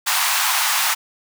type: high-pass noise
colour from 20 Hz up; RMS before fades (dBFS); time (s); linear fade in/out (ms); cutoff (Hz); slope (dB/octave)
pink; -19; 0.06-0.95; 20; 790; 48
effects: none